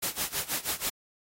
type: noise with tremolo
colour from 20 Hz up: white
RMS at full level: -29 dBFS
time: 0.02-0.9 s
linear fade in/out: 10 ms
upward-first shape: sine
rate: 6.2 Hz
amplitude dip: 90%
effects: AAC 48 kbps